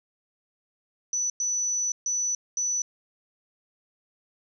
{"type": "tone bursts at uneven times", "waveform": "sine", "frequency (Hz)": 5960, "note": "F#8", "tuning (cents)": 12, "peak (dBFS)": -24, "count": 4, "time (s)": [[1.13, 1.3], [1.4, 1.92], [2.06, 2.35], [2.57, 2.82]], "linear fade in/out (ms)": 2, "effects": []}